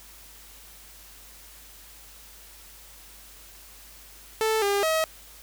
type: tone with pitch steps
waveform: sawtooth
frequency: 440 / 402.3 / 638 Hz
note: A4 / G4 / D#5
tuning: 0 / +45 / +43 cents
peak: -18 dBFS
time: 4.41-5.04 s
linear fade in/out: 0 ms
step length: 210 ms
effects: added 50 Hz sine -53 dBFS peak until 5.42 s + white hiss -49 dBFS RMS until 5.42 s